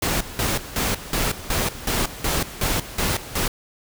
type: noise with tremolo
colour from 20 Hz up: pink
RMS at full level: -22 dBFS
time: 0.02-3.48 s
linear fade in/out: 5 ms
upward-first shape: square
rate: 2.7 Hz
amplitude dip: 80%
effects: none